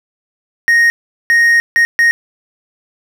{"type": "tone bursts at uneven times", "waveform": "triangle", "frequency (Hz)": 1864.7, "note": "A#6", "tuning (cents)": 0, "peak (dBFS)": -5, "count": 4, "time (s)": [[0.68, 0.9], [1.3, 1.6], [1.76, 1.85], [1.99, 2.11]], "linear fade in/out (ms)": 0, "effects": []}